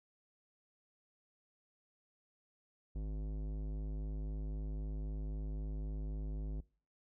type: tone with tanh clipping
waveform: sine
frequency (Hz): 51.91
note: G#1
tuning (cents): 0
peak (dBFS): -39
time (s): 2.95-6.61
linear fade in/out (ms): 10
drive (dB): 16
effects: noise-tail reverb RT60 0.4 s tail -23 dB re dry